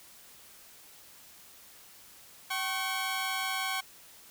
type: tone pair together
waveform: 15% pulse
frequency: 766 / 1096.3 Hz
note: G5 / C#6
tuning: -40 / -20 cents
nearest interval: tritone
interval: 620 cents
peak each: -27 dBFS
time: 2.5-3.81 s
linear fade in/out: 10 ms
effects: white hiss -54 dBFS RMS until 4.3 s